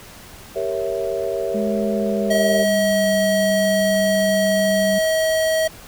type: chord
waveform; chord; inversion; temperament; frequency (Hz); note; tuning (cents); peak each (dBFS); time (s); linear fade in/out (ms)
sine; G diminished seventh; none; equal; 392 / 466.2 / 554.4 / 659.3; G4 / Bb4 / Db5 / Fb5; 0 / 0 / 0 / 0; -26; 0.55-2.65; 20
type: tone with pitch glide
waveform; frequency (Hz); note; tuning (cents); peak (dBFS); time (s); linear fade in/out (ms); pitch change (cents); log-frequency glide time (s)
sine; 210 to 195.94; G#3 to G3; +19 to -1; -21; 1.54-4.99; 10; -120; 1.88-3.09
type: tone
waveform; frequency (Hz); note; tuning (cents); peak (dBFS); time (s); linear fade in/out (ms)
square; 639; D#5; +46; -17; 2.3-5.68; 10
effects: pink hiss -41 dBFS RMS until 5.87 s